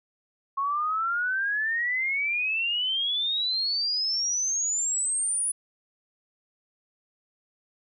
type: exponential sweep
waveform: sine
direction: up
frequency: 1087 to 9956 Hz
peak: -24 dBFS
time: 0.57-5.52 s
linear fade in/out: 10 ms
effects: none